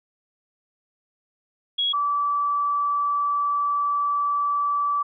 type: tone pair in turn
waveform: sine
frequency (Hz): 3322 / 1156.3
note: G#7 / D6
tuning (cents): 0 / -27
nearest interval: octave + tritone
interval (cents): 1827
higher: first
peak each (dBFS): -20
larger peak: neither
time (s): 1.78-1.93 / 1.93-5.03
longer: second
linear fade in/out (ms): 10
effects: none